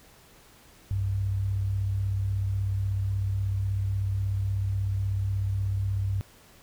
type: tone pair together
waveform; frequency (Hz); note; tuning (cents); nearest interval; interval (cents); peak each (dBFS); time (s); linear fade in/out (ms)
sine; 61.9 / 98.26; B1 / G2; +5 / +5; minor sixth; 800; -34 / -25; 0.91-6.21; 0
effects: pink hiss -55 dBFS RMS until 6.62 s